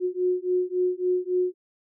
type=beating tone pair; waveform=sine; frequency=361.5 / 365.1 Hz; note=F#4 / F#4; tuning=-40 / -23 cents; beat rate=3.6 Hz; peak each=-25 dBFS; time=0-1.54 s; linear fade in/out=50 ms; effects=none